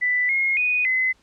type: tone with pitch steps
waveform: sine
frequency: 1986 / 2152 / 2481 / 2037 Hz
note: B6 / C7 / D#7 / C7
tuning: +9 / +48 / -6 / -47 cents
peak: -18 dBFS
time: 0.01-1.13 s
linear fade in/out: 20 ms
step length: 280 ms
effects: pink hiss -60 dBFS RMS until 1.22 s + low-pass 7000 Hz 12 dB/octave